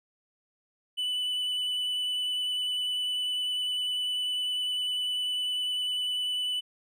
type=tone with vibrato; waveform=triangle; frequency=2983 Hz; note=F#7; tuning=13 cents sharp; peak=-26 dBFS; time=0.97-6.61 s; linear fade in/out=20 ms; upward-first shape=sine; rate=10 Hz; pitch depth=10 cents each way; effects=none